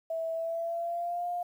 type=tone with pitch glide; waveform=sine; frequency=654 to 705 Hz; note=E5 to F5; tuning=-14 to +16 cents; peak=-30 dBFS; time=0.1-1.43 s; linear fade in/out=5 ms; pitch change=+130 cents; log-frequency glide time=0.33-1.27 s; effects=10-bit